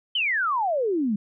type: exponential sweep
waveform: sine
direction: down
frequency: 3136 to 195.7 Hz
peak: -21 dBFS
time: 0.15-1.16 s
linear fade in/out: 5 ms
effects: none